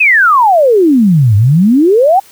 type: exponential two-way sweep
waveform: sine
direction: down then up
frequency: 2637 to 98 to 813 Hz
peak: -4 dBFS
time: 0-2.2 s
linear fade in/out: 10 ms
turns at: 1.36 s
effects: white hiss -41 dBFS RMS until 2.31 s